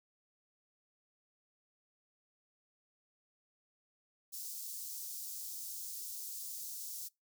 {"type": "high-pass noise", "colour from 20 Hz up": "white", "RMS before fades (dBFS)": -44, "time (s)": [4.32, 7.09], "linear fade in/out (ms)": 20, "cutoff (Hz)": 5000, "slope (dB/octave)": 24, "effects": ["noise-tail reverb RT60 0.2 s tail -24 dB re dry"]}